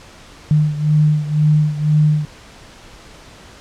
sine beating tone pair, 151.1 / 153.1 Hz, D3 / D#3, +50 / -28 cents, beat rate 2 Hz, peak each -13 / -17 dBFS, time 0.51-2.25 s, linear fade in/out 0 ms, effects pink hiss -41 dBFS RMS until 3.6 s + low-pass 7000 Hz 12 dB/octave

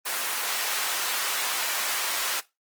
pink high-pass noise, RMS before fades -28 dBFS, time 0.05-2.41 s, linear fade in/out 20 ms, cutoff 1000 Hz, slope 12 dB/octave, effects noise-tail reverb RT60 0.2 s tail -18 dB re dry + Opus 24 kbps

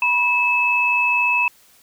sine tone pair together, 973.7 / 2602 Hz, B5 / E7, -25 / -23 cents, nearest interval octave + perfect fourth, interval 1702 cents, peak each -21 / -16 dBFS, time 0.02-1.48 s, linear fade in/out 2 ms, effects white hiss -53 dBFS RMS until 1.82 s

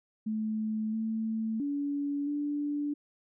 sine tone with pitch steps, 217.2 / 221.7 / 285.4 / 291.4 Hz, A3 / A3 / D4 / D4, -22 / +13 / -49 / -13 cents, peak -29 dBFS, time 0.26-2.94 s, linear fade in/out 10 ms, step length 670 ms, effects none

